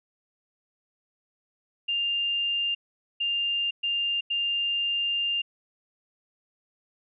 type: tone bursts at uneven times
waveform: sine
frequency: 2800 Hz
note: F7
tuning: 4 cents sharp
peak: -24 dBFS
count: 4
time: 1.88-2.75 / 3.2-3.71 / 3.83-4.21 / 4.3-5.42 s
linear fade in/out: 10 ms
effects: none